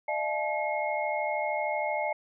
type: tone cluster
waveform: sine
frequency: 605 / 678 / 860 / 2156 Hz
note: D#5 / E5 / A5 / C#7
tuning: -49 / +49 / -40 / -49 cents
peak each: -31 / -35 / -32 / -34 dBFS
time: 0.08-2.13 s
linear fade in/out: 5 ms
effects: none